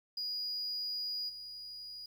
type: tone with level steps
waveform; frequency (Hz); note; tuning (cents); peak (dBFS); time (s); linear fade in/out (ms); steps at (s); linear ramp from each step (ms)
sine; 4896; D#8; -29; -33 / -43; 0.17-2.06; 5; 1.28; 20
effects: tanh soft clip ceiling -33 dBFS + 10-bit